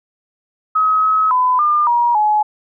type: tone with pitch steps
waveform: sine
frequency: 1273 / 1280 / 1006 / 1203 / 953 / 847 Hz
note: D#6 / D#6 / B5 / D6 / A#5 / G#5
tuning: +39 / +49 / +32 / +41 / +38 / +34 cents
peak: -11 dBFS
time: 0.75-2.43 s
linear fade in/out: 10 ms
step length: 280 ms
effects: none